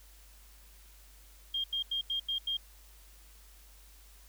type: tone bursts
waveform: sine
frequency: 3215 Hz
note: G7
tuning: 43 cents sharp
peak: -30 dBFS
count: 6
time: 1.54-2.57 s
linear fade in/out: 5 ms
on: 100 ms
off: 86 ms
effects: added 50 Hz sine -55 dBFS peak until 4.28 s + white hiss -60 dBFS RMS until 4.28 s